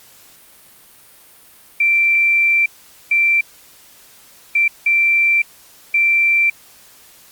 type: tone bursts at uneven times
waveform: sine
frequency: 2349 Hz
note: D7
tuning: in tune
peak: -11 dBFS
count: 5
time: 1.8-2.66 / 3.11-3.41 / 4.55-4.68 / 4.86-5.42 / 5.94-6.5 s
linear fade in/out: 5 ms
effects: white hiss -46 dBFS RMS until 7.31 s + Opus 48 kbps